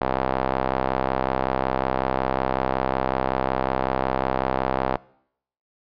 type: tone with band-pass filter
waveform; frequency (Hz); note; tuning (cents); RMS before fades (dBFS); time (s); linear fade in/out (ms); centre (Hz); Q
sawtooth; 65.41; C2; 0; -24; 0.01-4.97; 0; 790; 1.5
effects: noise-tail reverb RT60 0.7 s tail -23 dB re dry + resampled to 11025 Hz